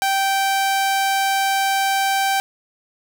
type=tone; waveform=sawtooth; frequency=780 Hz; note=G5; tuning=9 cents flat; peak=-13 dBFS; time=0.02-2.4 s; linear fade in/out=0 ms; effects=none